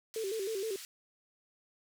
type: band-pass noise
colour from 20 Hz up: white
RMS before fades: -47 dBFS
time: 0.14-0.85 s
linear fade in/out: 0 ms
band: 2000 to 9200 Hz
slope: 12 dB/octave
type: tone with vibrato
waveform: sine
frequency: 415.3 Hz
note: G#4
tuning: in tune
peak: -33 dBFS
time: 0.16-0.76 s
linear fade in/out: 2 ms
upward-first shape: square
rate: 6.4 Hz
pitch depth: 120 cents each way
effects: none